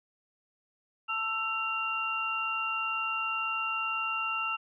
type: tone cluster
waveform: sine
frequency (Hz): 886 / 1326 / 2771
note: A5 / E6 / F7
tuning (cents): +12 / +10 / -14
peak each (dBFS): -40 / -32 / -32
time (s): 1.08-4.57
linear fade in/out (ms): 20
effects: none